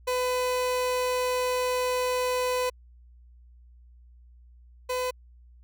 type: tone pair in turn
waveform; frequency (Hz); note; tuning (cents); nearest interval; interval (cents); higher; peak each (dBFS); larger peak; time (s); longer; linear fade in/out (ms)
30% pulse; 502 / 504.3; B4 / B4; +28 / +36; unison; 8; second; -22 / -24; first; 0.07-2.7 / 4.89-5.11; first; 10
effects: added 60 Hz sine -50 dBFS peak until 5.63 s